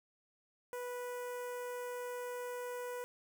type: tone with notch filter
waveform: sawtooth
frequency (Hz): 491.6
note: B4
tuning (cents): -8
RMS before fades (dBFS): -42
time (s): 0.73-3.04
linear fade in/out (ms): 0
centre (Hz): 4000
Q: 0.61
effects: none